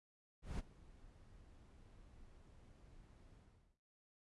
brown noise with ADSR envelope, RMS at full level -41 dBFS, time 0.42-3.78 s, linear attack 170 ms, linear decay 23 ms, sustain -21 dB, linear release 430 ms, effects noise-tail reverb RT60 0.5 s tail -18 dB re dry + resampled to 24000 Hz

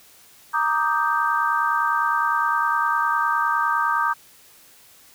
sine chord, Eb major seventh, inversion second, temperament equal, 932.3 / 1174.7 / 1244.5 / 1568 Hz, Bb5 / D6 / Eb6 / G6, 0 / 0 / 0 / 0 cents, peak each -24 dBFS, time 0.53-4.14 s, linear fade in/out 20 ms, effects white hiss -51 dBFS RMS until 5.14 s

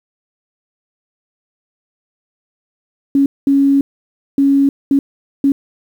sine tone bursts at uneven times, 277.2 Hz, C#4, in tune, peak -8 dBFS, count 5, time 3.15-3.26 / 3.47-3.81 / 4.38-4.69 / 4.91-4.99 / 5.44-5.52 s, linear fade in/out 2 ms, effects 7-bit

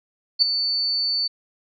sine tone with ADSR envelope, 4500 Hz, C#8, 25 cents sharp, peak -10 dBFS, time 0.39-1.28 s, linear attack 32 ms, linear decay 8 ms, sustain -10 dB, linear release 15 ms, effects none

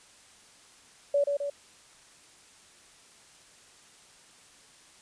sine tone with echo, 570 Hz, C#5, 48 cents sharp, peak -21 dBFS, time 1.14-1.24 s, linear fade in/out 5 ms, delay 130 ms, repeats 2, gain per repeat -4 dB, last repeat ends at 1.5 s, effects white hiss -56 dBFS RMS until 5.01 s + resampled to 22050 Hz

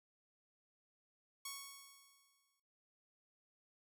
5% pulse tone with exponential decay, 1108.7 Hz, C#6, in tune, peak -31 dBFS, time 1.45-2.6 s, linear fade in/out 5 ms, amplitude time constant 250 ms, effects noise-tail reverb RT60 0.5 s tail -17 dB re dry

